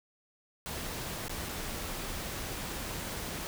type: noise with dropouts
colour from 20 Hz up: pink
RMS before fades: -38 dBFS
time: 0.66-3.47 s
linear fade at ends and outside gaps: 0 ms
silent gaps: 1.282-1.295 / 1.487-1.491 s
effects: none